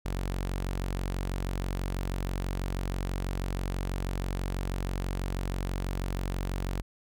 sawtooth tone, 46.16 Hz, F#1, 3 cents flat, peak -26 dBFS, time 0.05-6.82 s, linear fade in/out 10 ms, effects none

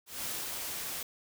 white noise with ADSR envelope, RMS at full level -36 dBFS, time 0.06-1.03 s, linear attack 180 ms, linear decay 230 ms, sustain -2 dB, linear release 4 ms, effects none

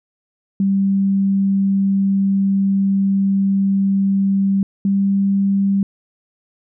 sine tone pair in turn, 195.7 / 197.06 Hz, G3 / G3, -3 / +9 cents, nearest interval unison, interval 12 cents, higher second, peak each -13 dBFS, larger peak neither, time 0.6-4.63 / 4.85-5.83 s, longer first, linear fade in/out 2 ms, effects none

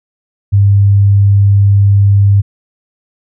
sine tone, 100 Hz, G2, 35 cents sharp, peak -4 dBFS, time 0.52-2.42 s, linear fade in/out 20 ms, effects none

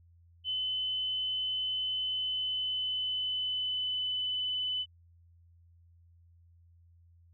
sine tone with pitch glide, 3030 to 3007 Hz, F#7 to F#7, +40 to +27 cents, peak -30 dBFS, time 0.44-4.86 s, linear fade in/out 50 ms, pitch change -13 cents, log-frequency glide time 2.02-4.12 s, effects added 85 Hz sine -58 dBFS peak until 7.33 s

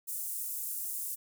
pink high-pass noise, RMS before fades -37 dBFS, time 0.07-1.16 s, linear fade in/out 20 ms, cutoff 8800 Hz, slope 24 dB/octave, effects none

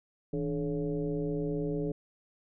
sine tone with frequency modulation, 293.7 Hz, D4, in tune, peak -29 dBFS, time 0.33-1.92 s, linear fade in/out 5 ms, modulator 133 Hz, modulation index 1.5, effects none

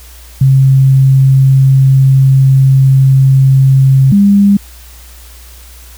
sine tone pair in turn, 134.1 / 200.9 Hz, C3 / G3, +43 / +43 cents, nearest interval perfect fifth, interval 700 cents, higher second, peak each -3 dBFS, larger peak neither, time 0.41-4.12 / 4.12-4.57 s, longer first, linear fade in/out 5 ms, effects added 60 Hz sine -33 dBFS peak until 5.97 s + white hiss -38 dBFS RMS until 5.97 s

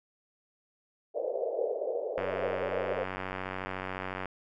pink band-pass noise, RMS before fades -33 dBFS, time 1.14-3.05 s, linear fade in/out 20 ms, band 450 to 610 Hz, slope 48 dB/octave
click train, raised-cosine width 0.5 ms, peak -20 dBFS, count 196, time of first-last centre 2.18-4.257 s, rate 93.9 Hz
effects none

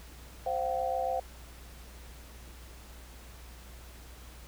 sine chord, C suspended fourth, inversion none, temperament equal with one note detuned, 523.3 / 698.5 / 765.6 Hz, C5 / F5 / G5, 0 / 0 / -41 cents, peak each -33 dBFS, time 0.46-1.2 s, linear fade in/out 5 ms, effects added 60 Hz sine -48 dBFS peak until 4.47 s + pink hiss -53 dBFS RMS until 4.47 s

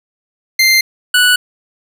25% pulse tone pair in turn, 2090 / 1477.9 Hz, C7 / F#6, -2 / -2 cents, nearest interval tritone, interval 600 cents, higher first, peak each -4 dBFS, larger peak neither, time 0.59-0.81 / 1.14-1.36 s, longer neither, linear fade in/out 5 ms, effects none

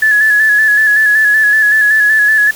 sine tone with vibrato, 1715 Hz, A6, 45 cents flat, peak -6 dBFS, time 0.02-2.51 s, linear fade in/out 5 ms, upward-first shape square, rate 5.3 Hz, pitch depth 32 cents each way, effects white hiss -31 dBFS RMS until 2.55 s

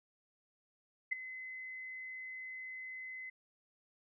sine tone with ADSR envelope, 2039 Hz, C7, 45 cents flat, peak -28 dBFS, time 1.11-3.3 s, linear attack 16 ms, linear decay 8 ms, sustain -15 dB, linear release 8 ms, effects none

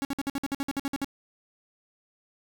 45% pulse tone bursts, 277.2 Hz, C#4, in tune, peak -27 dBFS, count 13, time 0.02-1.045 s, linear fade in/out 0 ms, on 29 ms, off 54 ms, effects none

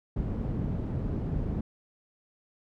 white low-pass noise, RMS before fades -31 dBFS, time 0.16-1.61 s, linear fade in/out 5 ms, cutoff 180 Hz, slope 12 dB/octave, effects none

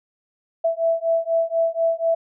sine beating tone pair, 659.3 / 663.4 Hz, E5 / E5, 0 / +11 cents, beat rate 4.1 Hz, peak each -21 dBFS, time 0.64-2.15 s, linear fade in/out 10 ms, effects none

